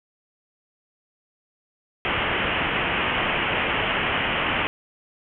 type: low-pass noise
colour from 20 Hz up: white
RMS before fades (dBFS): -24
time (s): 2.05-4.67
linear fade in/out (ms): 0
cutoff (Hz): 3100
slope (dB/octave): 96
effects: none